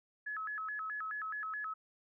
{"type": "tone with vibrato", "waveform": "sine", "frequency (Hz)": 1480, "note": "F#6", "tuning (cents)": 0, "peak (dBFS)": -37, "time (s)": [0.26, 1.74], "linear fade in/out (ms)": 10, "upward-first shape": "square", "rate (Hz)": 4.7, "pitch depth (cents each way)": 240, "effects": []}